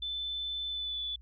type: tone with pitch glide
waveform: sine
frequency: 3520 to 3466 Hz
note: A7 to A7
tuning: 0 to -27 cents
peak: -33 dBFS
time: 0.02-1.16 s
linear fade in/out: 5 ms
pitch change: -27 cents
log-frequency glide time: 0.68-1.01 s
effects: added 60 Hz sine -50 dBFS peak until 1.21 s